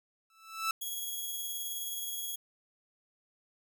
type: tone with exponential growth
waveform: sawtooth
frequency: 1318.5 Hz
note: E6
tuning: in tune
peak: -23 dBFS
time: 0.3-0.71 s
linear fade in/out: 2 ms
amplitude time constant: 88 ms
type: tone with tremolo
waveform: 5% pulse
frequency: 3322 Hz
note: G#7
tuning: in tune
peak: -26 dBFS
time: 0.81-2.36 s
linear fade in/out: 10 ms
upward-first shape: sine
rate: 19 Hz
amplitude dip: 25%
effects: none